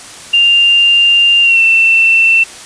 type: tone with pitch glide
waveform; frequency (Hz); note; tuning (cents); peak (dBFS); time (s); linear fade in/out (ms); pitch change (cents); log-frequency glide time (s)
sine; 2794 to 2685; F7 to E7; 0 to +31; -5; 0.33-2.44; 10; -69; 1.42-1.61
effects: white hiss -31 dBFS RMS until 2.65 s + resampled to 22050 Hz